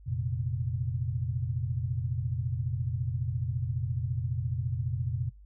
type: chord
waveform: sine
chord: F suspended fourth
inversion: none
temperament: just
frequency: 87.31 / 116.41 / 130.96 Hz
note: F2 / Bb2 / C3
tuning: 0 / -2 / +2 cents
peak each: -34 / -32 / -33 dBFS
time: 0.06-5.3 s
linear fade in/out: 20 ms
effects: noise-tail reverb RT60 0.2 s tail -23 dB re dry + added 50 Hz sine -49 dBFS peak until 5.45 s